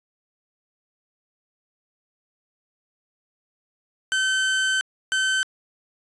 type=tone bursts at uneven times; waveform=30% pulse; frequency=1536 Hz; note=G6; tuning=36 cents flat; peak=-17 dBFS; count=2; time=4.12-4.81 / 5.12-5.43 s; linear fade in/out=0 ms; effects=resampled to 22050 Hz